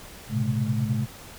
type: tone cluster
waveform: sine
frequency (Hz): 110.1 / 124.6 / 134.1 / 213.4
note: A2 / B2 / C3 / G#3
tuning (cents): +2 / +16 / +43 / +47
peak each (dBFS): -28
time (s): 0.29-1.07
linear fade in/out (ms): 50
effects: pink hiss -44 dBFS RMS until 1.38 s